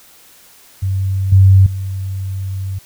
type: tone with level steps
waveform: sine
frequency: 96 Hz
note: G2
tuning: 36 cents flat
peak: -14 / -4 / -19 dBFS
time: 0.82-2.79 s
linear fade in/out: 10 ms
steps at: 1.32 / 1.66 s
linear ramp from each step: 5 ms
effects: white hiss -45 dBFS RMS until 2.85 s